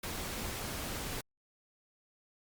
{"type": "noise", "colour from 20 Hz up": "pink", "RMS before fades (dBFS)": -39, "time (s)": [0.03, 1.21], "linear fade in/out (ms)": 5, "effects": ["Opus 48 kbps"]}